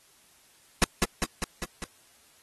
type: noise with echo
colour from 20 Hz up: pink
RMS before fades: -20 dBFS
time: 0.82-0.84 s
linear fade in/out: 0 ms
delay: 200 ms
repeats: 5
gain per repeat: -3 dB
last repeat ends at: 1.84 s
effects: white hiss -60 dBFS RMS until 2.42 s + AAC 32 kbps